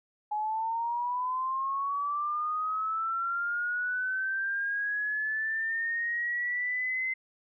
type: linear sweep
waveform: sine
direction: up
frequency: 837 to 2065 Hz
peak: -28 dBFS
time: 0.31-7.14 s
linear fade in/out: 10 ms
effects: none